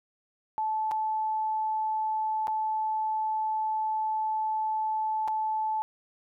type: tone with dropouts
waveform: sine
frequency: 870 Hz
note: A5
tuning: 20 cents flat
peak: -26 dBFS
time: 0.58-5.82 s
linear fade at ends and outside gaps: 0 ms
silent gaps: 0.912-0.917 / 2.471-2.48 / 5.277-5.282 s
effects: none